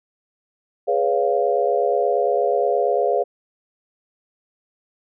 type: chord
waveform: sine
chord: C# dominant seventh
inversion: second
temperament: equal with one note detuned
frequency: 415.3 / 493.9 / 562.4 / 698.5 Hz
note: G#4 / B4 / C#5 / E#5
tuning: 0 / 0 / +25 / 0 cents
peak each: -22 dBFS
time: 0.87-3.24 s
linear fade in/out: 20 ms
effects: none